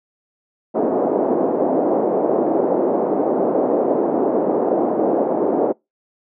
pink band-pass noise, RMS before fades -18 dBFS, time 0.74-5.73 s, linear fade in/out 20 ms, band 280 to 690 Hz, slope 24 dB/octave, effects noise-tail reverb RT60 0.2 s tail -26 dB re dry

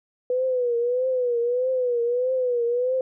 sine tone with vibrato, 493.9 Hz, B4, in tune, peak -20 dBFS, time 0.3-3.01 s, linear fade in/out 2 ms, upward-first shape triangle, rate 1.6 Hz, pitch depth 100 cents each way, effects none

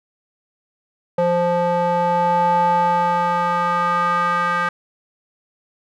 square tone with band-pass filter sweep, 174.61 Hz, F3, in tune, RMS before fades -18 dBFS, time 1.18-4.69 s, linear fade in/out 5 ms, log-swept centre 630 to 1400 Hz, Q 4.2, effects none

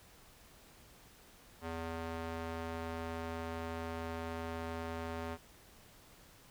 square tone with band-pass filter, 82.41 Hz, E2, in tune, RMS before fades -41 dBFS, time 1.61-5.38 s, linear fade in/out 50 ms, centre 850 Hz, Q 0.53, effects pink hiss -60 dBFS RMS until 6.5 s

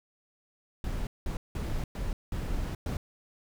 brown noise bursts at uneven times, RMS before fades -32 dBFS, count 6, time 0.84-1.07 / 1.26-1.37 / 1.55-1.84 / 1.95-2.13 / 2.32-2.75 / 2.86-2.97 s, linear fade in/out 2 ms, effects none

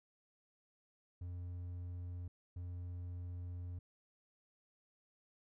triangle tone bursts at uneven times, 88.5 Hz, F2, 23 cents sharp, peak -40 dBFS, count 2, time 1.21-2.28 / 2.56-3.79 s, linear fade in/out 5 ms, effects none

